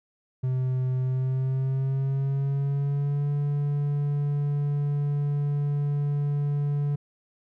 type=tone with pitch glide; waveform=triangle; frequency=128.7 to 144.46 Hz; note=C3 to D3; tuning=-28 to -28 cents; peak=-21 dBFS; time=0.43-6.96 s; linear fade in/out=10 ms; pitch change=+200 cents; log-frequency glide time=1.03-3.29 s; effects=none